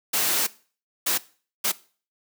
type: noise bursts at uneven times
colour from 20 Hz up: white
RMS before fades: -23 dBFS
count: 3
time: 0.13-0.47 / 1.06-1.18 / 1.64-1.72 s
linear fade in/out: 10 ms
effects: noise-tail reverb RT60 0.4 s tail -19 dB re dry + high-pass 200 Hz 12 dB/octave